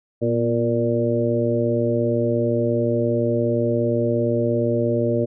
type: harmonic tone with a mistuned harmonic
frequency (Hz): 117.2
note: A#2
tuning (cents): +10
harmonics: 1 / 2 / 3 / 4 / 5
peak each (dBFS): -24 / -24 / -24 / -24 / -24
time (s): 0.21-5.26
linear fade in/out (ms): 20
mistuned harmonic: 2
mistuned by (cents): +41
effects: none